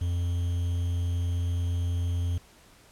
triangle tone with quantisation, 87.1 Hz, F2, 4 cents flat, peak -23 dBFS, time 0.01-2.38 s, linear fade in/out 5 ms, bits 8, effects pink hiss -56 dBFS RMS until 2.91 s + low-pass 12000 Hz 12 dB/octave

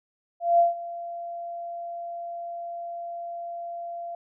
sine tone with ADSR envelope, 687 Hz, F5, 29 cents flat, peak -14 dBFS, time 0.4-4.15 s, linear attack 190 ms, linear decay 150 ms, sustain -18 dB, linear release 3 ms, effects none

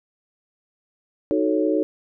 sine chord, D# half-diminished seventh, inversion none, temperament equal, 311.1 / 370 / 440 / 554.4 Hz, D#4 / F#4 / A4 / C#5, 0 / 0 / 0 / 0 cents, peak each -21 / -25 / -24 / -25 dBFS, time 1.31-1.83 s, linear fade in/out 0 ms, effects none

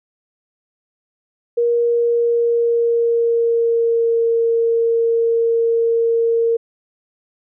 sine tone with pitch glide, 473 to 460.9 Hz, A#4 to A#4, +25 to -20 cents, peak -13 dBFS, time 1.57-6.57 s, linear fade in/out 10 ms, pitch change -45 cents, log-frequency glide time 1.7-4.24 s, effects none

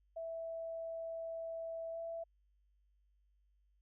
sine tone with pitch glide, 658 to 664.5 Hz, E5 to E5, -3 to +14 cents, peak -40 dBFS, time 0.16-2.24 s, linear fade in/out 10 ms, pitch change +17 cents, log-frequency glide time 1.92-1.98 s, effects added 50 Hz sine -70 dBFS peak until 3.81 s

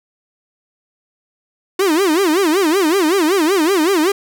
45% pulse tone with vibrato, 349.2 Hz, F4, in tune, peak -12 dBFS, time 1.79-4.12 s, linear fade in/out 5 ms, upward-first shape sine, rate 5.3 Hz, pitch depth 250 cents each way, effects none

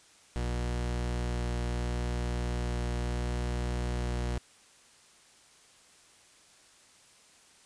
45% pulse tone pair together, 60.05 / 120.1 Hz, B1 / B2, -48 / -48 cents, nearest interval octave, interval 1200 cents, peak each -31 / -37 dBFS, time 0.36-4.38 s, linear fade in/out 0 ms, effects white hiss -59 dBFS RMS until 7.65 s + resampled to 22050 Hz

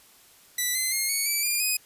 5% pulse tone with pitch steps, 1975.5 / 2055 / 2137 / 2223 / 2312 / 2404 / 2501 Hz, B6 / C7 / C7 / C#7 / D7 / D7 / D#7, 0 / -32 / +36 / +4 / -28 / +40 / +8 cents, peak -14 dBFS, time 0.58-1.77 s, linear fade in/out 5 ms, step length 170 ms, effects white hiss -55 dBFS RMS until 1.85 s + resampled to 32000 Hz

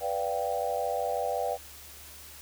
sine chord, G dominant seventh, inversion first, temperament equal, 493.9 / 587.3 / 698.5 / 784 Hz, B4 / D5 / F5 / G5, 0 / 0 / 0 / 0 cents, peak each -33 dBFS, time 0-1.58 s, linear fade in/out 50 ms, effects added 73 Hz sine -54 dBFS peak until 2.41 s + white hiss -48 dBFS RMS until 2.41 s

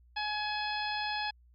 harmonic tone with a mistuned harmonic, 842 Hz, G#5, 24 cents sharp, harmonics 1 / 2 / 3 / 4 / 5 / 6, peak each -35 / -38 / -40 / -41 / -42 / -43 dBFS, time 0.16-1.31 s, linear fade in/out 10 ms, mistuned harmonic 3, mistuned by +17 cents, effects added 60 Hz sine -58 dBFS peak until 1.54 s

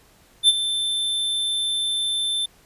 square tone with ADSR envelope, 3547 Hz, A7, 13 cents sharp, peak -10 dBFS, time 0.43-2.46 s, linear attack 54 ms, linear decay 34 ms, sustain -12 dB, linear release 8 ms, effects pink hiss -55 dBFS RMS until 2.65 s + resampled to 32000 Hz

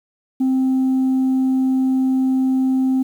sine tone, 261.6 Hz, C4, in tune, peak -12 dBFS, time 0.4-3.03 s, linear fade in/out 10 ms, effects tanh soft clip ceiling -13 dBFS + 8-bit

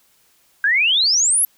sine exponential sweep, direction up, 1568 to 11710 Hz, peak -13 dBFS, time 0.64-1.45 s, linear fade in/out 2 ms, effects white hiss -58 dBFS RMS until 1.57 s

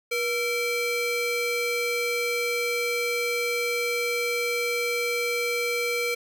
square ring-modulated tone, 920 Hz, A#5, 23 cents flat, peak -22 dBFS, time 0.11-6.15 s, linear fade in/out 10 ms, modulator 1400 Hz, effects none

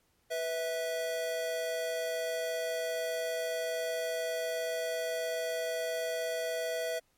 square tone pair together, 493.9 / 652.5 Hz, B4 / E5, 0 / -18 cents, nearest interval perfect fourth, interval 482 cents, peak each -37 / -34 dBFS, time 0.3-7 s, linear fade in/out 20 ms, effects pink hiss -72 dBFS RMS until 7.17 s + MP3 64 kbps

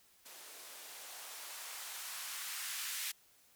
violet noise with band-pass filter sweep, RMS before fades -45 dBFS, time 0.25-3.12 s, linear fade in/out 10 ms, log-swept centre 360 to 1900 Hz, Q 1.1, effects white hiss -67 dBFS RMS until 3.55 s

